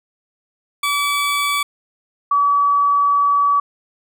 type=tone pair in turn; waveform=20% pulse / sine; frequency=1148 / 1142.6 Hz; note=D6 / D6; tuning=-40 / -48 cents; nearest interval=unison; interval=8 cents; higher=first; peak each=-12 dBFS; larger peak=neither; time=0.83-1.63 / 2.31-3.6 s; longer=second; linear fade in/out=5 ms; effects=none